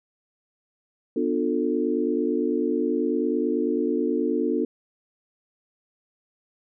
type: chord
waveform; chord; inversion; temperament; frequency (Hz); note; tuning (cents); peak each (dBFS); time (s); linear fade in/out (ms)
sine; B half-diminished seventh; none; just; 246.9 / 296.3 / 355.6 / 444.5; B3 / D4 / F4 / A4; 0 / +15 / +31 / +18; -27 / -26 / -27 / -27; 1.16-4.65; 5
effects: none